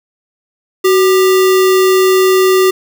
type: tone with sample-and-hold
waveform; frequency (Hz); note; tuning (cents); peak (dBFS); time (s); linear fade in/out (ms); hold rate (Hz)
sine; 375.2; F#4; +24; -6; 0.84-2.71; 10; 1575
effects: none